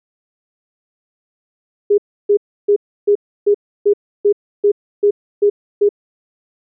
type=tone bursts; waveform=sine; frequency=409.7 Hz; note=G#4; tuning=24 cents flat; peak=-8 dBFS; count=11; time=1.9-5.891 s; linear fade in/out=10 ms; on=81 ms; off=310 ms; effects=none